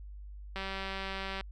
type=click train; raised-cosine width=0.3 ms; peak=-22 dBFS; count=165; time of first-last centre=0.56-1.41 s; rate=193 Hz; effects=added 50 Hz sine -43 dBFS peak until 1.51 s